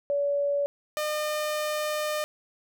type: tone pair in turn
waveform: sine / sawtooth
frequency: 570 / 606 Hz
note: C#5 / D#5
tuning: +48 / -46 cents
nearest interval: minor second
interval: 106 cents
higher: second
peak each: -23 dBFS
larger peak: neither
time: 0.1-0.66 / 0.97-2.24 s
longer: second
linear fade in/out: 0 ms
effects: none